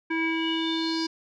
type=tone with low-pass filter sweep; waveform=square; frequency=325.5 Hz; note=E4; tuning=22 cents flat; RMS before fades=-27 dBFS; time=0.1-1.07 s; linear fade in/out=10 ms; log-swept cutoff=2000 to 5100 Hz; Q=7.5; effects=none